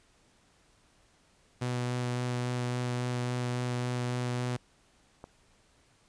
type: tone with vibrato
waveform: sawtooth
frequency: 123.47 Hz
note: B2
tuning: in tune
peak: -26 dBFS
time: 1.61-4.57 s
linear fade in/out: 10 ms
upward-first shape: sine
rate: 3.6 Hz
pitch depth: 10 cents each way
type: click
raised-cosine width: 1 ms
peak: -29 dBFS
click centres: 5.241 s
effects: pink hiss -65 dBFS RMS until 6.08 s + resampled to 22050 Hz